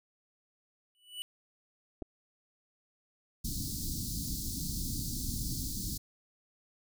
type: tone with exponential growth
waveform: square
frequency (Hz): 2960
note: F#7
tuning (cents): 0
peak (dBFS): -35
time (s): 0.95-1.22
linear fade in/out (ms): 0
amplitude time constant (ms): 58
type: clicks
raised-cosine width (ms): 2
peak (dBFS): -27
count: 2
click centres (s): 2.021 / 2.024
type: band-stop noise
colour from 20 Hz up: pink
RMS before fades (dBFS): -36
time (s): 3.44-5.98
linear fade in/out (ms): 10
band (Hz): 300 to 4200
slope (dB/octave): 48
effects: none